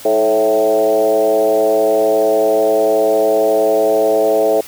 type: tone with frequency modulation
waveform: sine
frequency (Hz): 544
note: C#5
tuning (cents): -33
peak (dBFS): -10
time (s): 0.05-4.61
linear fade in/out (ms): 5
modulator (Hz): 111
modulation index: 1.5
effects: white hiss -35 dBFS RMS until 4.67 s